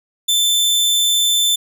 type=tone; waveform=sawtooth; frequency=3538 Hz; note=A7; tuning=9 cents sharp; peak=-10 dBFS; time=0.28-1.56 s; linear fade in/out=10 ms; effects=none